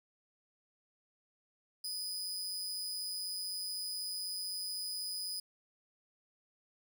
sawtooth tone with amplitude modulation, 4978 Hz, D#8, in tune, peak -32 dBFS, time 1.84-5.4 s, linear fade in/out 5 ms, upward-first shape sine, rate 187 Hz, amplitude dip 55%, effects none

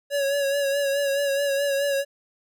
square tone with vibrato, 560 Hz, C#5, 18 cents sharp, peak -22 dBFS, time 0.1-2.05 s, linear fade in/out 50 ms, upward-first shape sine, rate 4.7 Hz, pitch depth 37 cents each way, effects none

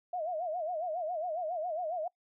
sine tone with vibrato, 670 Hz, E5, 28 cents sharp, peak -32 dBFS, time 0.13-2.08 s, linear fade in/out 5 ms, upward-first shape sine, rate 7.3 Hz, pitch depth 160 cents each way, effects noise-tail reverb RT60 0.1 s tail -24 dB re dry

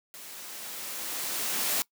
white noise with level ramp, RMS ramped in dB -45 to -27 dBFS, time 0.14-1.82 s, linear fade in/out 0 ms, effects noise-tail reverb RT60 0.1 s tail -22 dB re dry + high-pass 200 Hz 12 dB/octave

